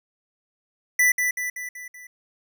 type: tone with echo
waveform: square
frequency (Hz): 1982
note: B6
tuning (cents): +6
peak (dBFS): -16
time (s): 0.99-1.12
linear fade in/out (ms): 5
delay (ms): 190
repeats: 5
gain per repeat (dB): -5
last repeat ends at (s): 2.07
effects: none